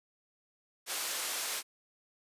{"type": "band-pass noise", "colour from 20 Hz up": "white", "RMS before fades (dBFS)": -36, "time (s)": [0.86, 1.63], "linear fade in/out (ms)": 50, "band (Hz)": [460, 11000], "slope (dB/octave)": 12, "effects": ["resampled to 32000 Hz"]}